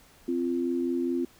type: tone pair together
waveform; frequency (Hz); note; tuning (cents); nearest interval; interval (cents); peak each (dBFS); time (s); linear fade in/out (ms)
sine; 260.4 / 345.2; C4 / F4; -8 / -20; perfect fourth; 488; -28; 0.28-1.25; 5
effects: pink hiss -57 dBFS RMS until 1.39 s